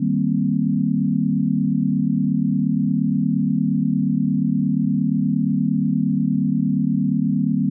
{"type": "chord", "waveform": "sine", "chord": "C minor seventh", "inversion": "first", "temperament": "equal", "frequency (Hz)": [155.56, 196, 233.1, 261.6], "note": ["Eb3", "G3", "Bb3", "C4"], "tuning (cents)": [0, 0, 0, 0], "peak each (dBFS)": [-23, -21, -22, -23], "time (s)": [0, 7.7], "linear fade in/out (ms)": 10, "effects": []}